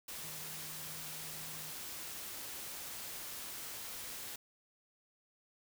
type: tone in noise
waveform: sine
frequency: 156.9 Hz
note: D#3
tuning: 15 cents sharp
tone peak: -55 dBFS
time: 0.23-1.71 s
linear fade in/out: 5 ms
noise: white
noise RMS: -45 dBFS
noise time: 0.08-4.36 s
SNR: -13 dB
effects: none